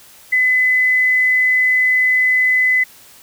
sine tone, 2015 Hz, B6, 34 cents sharp, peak -11 dBFS, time 0.32-2.84 s, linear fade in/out 10 ms, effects white hiss -44 dBFS RMS until 3.22 s

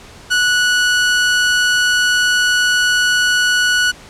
sawtooth tone, 1472 Hz, F#6, 9 cents flat, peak -8 dBFS, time 0.3-3.92 s, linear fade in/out 20 ms, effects pink hiss -39 dBFS RMS until 4.09 s + low-pass 8000 Hz 12 dB/octave

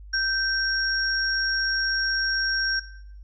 sine tone pair together, 1561 / 5563 Hz, G6 / F8, -8 / -8 cents, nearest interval octave + minor seventh, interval 2200 cents, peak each -23 / -25 dBFS, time 0.13-2.8 s, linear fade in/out 10 ms, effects noise-tail reverb RT60 0.7 s tail -17 dB re dry + added 50 Hz sine -40 dBFS peak until 3.23 s

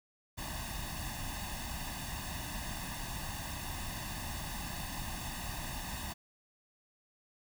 pink noise with comb filter, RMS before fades -40 dBFS, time 0.37-6.14 s, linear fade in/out 20 ms, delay 1.1 ms, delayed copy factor +0.85, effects none

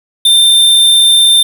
square tone, 3588 Hz, A7, 33 cents sharp, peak -5 dBFS, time 0.25-1.43 s, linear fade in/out 5 ms, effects none

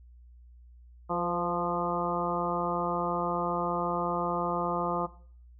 harmonic tone with a mistuned harmonic, 174.61 Hz, F3, in tune, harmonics 1 / 2 / 3 / 4 / 5 / 6 / 7, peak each -35 / -35 / -35 / -35 / -35 / -35 / -35 dBFS, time 1.09-5.07 s, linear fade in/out 20 ms, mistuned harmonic 3, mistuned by -28 cents, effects noise-tail reverb RT60 0.5 s tail -17 dB re dry + added 60 Hz sine -50 dBFS peak until 5.59 s

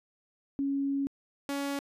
sine / sawtooth tone pair in turn, 277.2 / 280.7 Hz, C#4 / C#4, 0 / +22 cents, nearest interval unison, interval 22 cents, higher second, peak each -27 dBFS, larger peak neither, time 0.59-1.07 / 1.49-1.79 s, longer first, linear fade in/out 0 ms, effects resampled to 32000 Hz

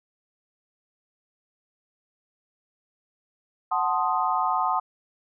sine chord, F# diminished seventh, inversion none, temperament equal, 740 / 880 / 1046.5 / 1244.5 Hz, F#5 / A5 / C6 / Eb6, 0 / 0 / 0 / 0 cents, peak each -27 dBFS, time 3.71-4.8 s, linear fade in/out 10 ms, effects none

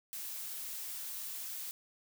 blue noise, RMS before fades -42 dBFS, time 0.13-1.71 s, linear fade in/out 0 ms, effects none

